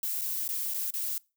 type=noise with dropouts; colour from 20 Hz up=violet; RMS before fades=-32 dBFS; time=0.03-1.18 s; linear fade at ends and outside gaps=2 ms; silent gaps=0.212-0.216 / 0.479-0.489 / 0.738-0.743 / 0.906-0.938 s; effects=noise-tail reverb RT60 0.3 s tail -24 dB re dry